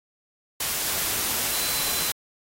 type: tone in noise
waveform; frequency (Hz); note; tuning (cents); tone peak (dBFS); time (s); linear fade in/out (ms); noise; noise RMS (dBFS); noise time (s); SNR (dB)
sine; 4035; B7; +36; -34; 1.52-2.11; 5; white; -26; 0.6-2.12; -11
effects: AAC 48 kbps